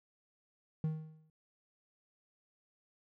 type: tone with exponential decay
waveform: triangle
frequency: 156.9 Hz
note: D#3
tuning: 15 cents sharp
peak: -27 dBFS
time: 0.84-1.3 s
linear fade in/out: 2 ms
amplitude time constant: 100 ms
effects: none